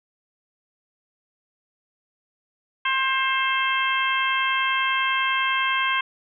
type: harmonic tone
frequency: 530 Hz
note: C5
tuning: 22 cents sharp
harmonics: 2 / 3 / 4 / 5 / 6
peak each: -24 / -26 / -27 / -28 / -29 dBFS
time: 2.85-6.01 s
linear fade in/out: 5 ms
effects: none